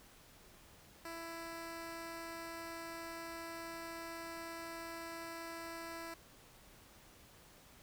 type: tone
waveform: 10% pulse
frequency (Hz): 332.1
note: E4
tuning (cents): +13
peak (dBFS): -36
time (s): 1.05-6.14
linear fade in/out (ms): 2
effects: pink hiss -61 dBFS RMS until 7.82 s